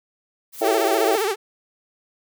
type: noise with tremolo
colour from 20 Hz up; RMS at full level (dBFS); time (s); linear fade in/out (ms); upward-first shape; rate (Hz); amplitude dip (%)
blue; -33; 0.52-1.27; 50; triangle; 15; 60
type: tone with vibrato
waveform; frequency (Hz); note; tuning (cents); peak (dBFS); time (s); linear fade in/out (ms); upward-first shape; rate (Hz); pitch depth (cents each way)
sawtooth; 415.3; G#4; 0; -16; 0.61-1.36; 50; sine; 15; 160
type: harmonic tone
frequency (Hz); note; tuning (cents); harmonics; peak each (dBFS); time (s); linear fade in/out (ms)
111; A2; +16; 3 / 4 / 5 / 6 / 7; -26 / -27 / -27 / -24 / -26; 0.61-1.16; 5
effects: none